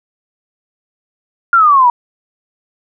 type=exponential sweep; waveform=sine; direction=down; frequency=1416 to 942 Hz; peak=-5 dBFS; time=1.53-1.9 s; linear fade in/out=2 ms; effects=none